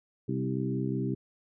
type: harmonic tone with a mistuned harmonic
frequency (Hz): 65.41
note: C2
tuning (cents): 0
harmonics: 2 / 3 / 4 / 5 / 6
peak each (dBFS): -32 / -34 / -35 / -36 / -37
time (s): 0.28-1.15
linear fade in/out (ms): 10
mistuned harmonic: 5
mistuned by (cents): -18
effects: none